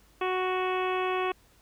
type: harmonic tone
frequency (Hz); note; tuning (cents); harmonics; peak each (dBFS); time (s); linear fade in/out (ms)
370; F#4; 0; 1 / 2 / 3 / 4 / 5 / 6 / 7 / 8 / 9; -29 / -33 / -32 / -41 / -41 / -42 / -37 / -47 / -46; 0.21-1.32; 5
effects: added 50 Hz sine -62 dBFS peak until 1.61 s + pink hiss -62 dBFS RMS until 1.61 s